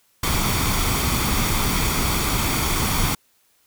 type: noise with comb filter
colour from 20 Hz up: pink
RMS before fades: -21 dBFS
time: 0.23-3.15 s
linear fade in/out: 5 ms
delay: 0.88 ms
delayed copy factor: +0.5
effects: white hiss -62 dBFS RMS until 3.66 s